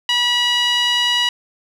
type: tone with band-pass filter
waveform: sawtooth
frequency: 970 Hz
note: B5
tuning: 31 cents flat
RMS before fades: -17 dBFS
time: 0.09-1.29 s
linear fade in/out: 2 ms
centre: 3100 Hz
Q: 3
effects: none